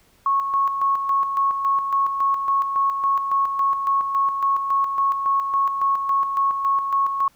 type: tone with tremolo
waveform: sine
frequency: 1100 Hz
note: C#6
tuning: 14 cents flat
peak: -16 dBFS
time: 0.26-7.28 s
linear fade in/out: 2 ms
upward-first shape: square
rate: 3.6 Hz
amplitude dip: 50%
effects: pink hiss -58 dBFS RMS until 7.35 s